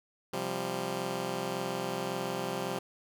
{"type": "chord", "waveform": "10% pulse", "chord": "C suspended fourth", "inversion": "none", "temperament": "just", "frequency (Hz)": [130.81, 174.42, 196.22], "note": ["C3", "F3", "G3"], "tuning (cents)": [0, -2, 2], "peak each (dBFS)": [-31, -29, -29], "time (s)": [0.33, 2.79], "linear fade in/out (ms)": 5, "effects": []}